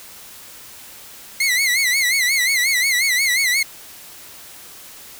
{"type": "tone with vibrato", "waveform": "sawtooth", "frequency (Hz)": 2077, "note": "C7", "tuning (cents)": -13, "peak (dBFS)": -12, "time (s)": [1.4, 3.63], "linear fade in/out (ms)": 5, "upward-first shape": "sine", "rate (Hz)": 5.6, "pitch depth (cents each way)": 120, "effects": ["white hiss -40 dBFS RMS until 5.19 s"]}